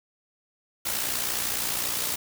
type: noise with amplitude modulation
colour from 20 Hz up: white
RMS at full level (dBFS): -26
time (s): 0.85-2.16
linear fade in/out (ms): 10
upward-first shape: sine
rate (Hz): 59.9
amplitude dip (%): 55
effects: none